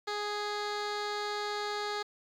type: tone with low-pass filter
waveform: 15% pulse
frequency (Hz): 415.3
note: G#4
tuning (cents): 0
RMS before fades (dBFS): -35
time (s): 0.07-2.03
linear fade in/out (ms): 10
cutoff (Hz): 4700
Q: 1.8
effects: 10-bit

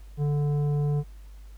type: tone with tanh clipping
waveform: sine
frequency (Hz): 146.1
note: D3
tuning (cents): -9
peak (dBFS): -24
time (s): 0.17-1.04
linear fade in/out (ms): 50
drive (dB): 10
effects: added 50 Hz sine -42 dBFS peak until 1.57 s + pink hiss -61 dBFS RMS until 1.57 s

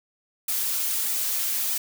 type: noise with flanger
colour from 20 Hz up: blue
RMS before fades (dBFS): -26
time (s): 0.48-1.78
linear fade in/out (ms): 5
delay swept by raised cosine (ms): 1.8 to 7.8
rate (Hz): 1.6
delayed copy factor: -0.8
effects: none

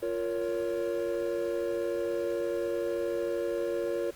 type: chord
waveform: triangle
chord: Bb minor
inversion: second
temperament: just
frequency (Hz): 349.6 / 466.2 / 559.4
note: F4 / Bb4 / Db5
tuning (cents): +2 / 0 / +16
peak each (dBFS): -31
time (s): 0.02-4.11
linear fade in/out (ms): 10
effects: pink hiss -52 dBFS RMS until 4.15 s + Opus 32 kbps

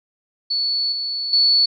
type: tone with level steps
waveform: sine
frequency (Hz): 4435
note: C#8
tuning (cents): 0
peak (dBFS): -18 / -22 / -12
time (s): 0.5-1.66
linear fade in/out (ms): 10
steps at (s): 0.92 / 1.33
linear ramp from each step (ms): 2
effects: none

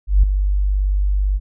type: tone with ADSR envelope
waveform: sine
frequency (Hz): 49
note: G1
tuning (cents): 0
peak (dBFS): -5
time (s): 0.07-1.4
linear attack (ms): 160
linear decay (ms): 7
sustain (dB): -9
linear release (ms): 43
effects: tanh soft clip ceiling -2 dBFS

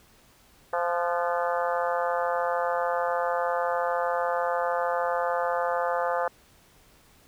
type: harmonic tone with a mistuned harmonic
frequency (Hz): 173.5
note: F3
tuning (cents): -11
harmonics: 3 / 4 / 5 / 6 / 7 / 8 / 9 / 10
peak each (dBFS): -28 / -30 / -31 / -35 / -33 / -40 / -37 / -41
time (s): 0.73-6.28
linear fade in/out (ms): 2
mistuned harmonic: 9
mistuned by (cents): -59
effects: pink hiss -58 dBFS RMS until 7.27 s

